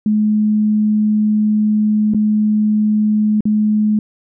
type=tone with dropouts; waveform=sine; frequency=212.6 Hz; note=G#3; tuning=41 cents sharp; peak=-11 dBFS; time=0.06-3.99 s; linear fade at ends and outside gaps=2 ms; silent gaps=2.137-2.146 / 3.407-3.454 s; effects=none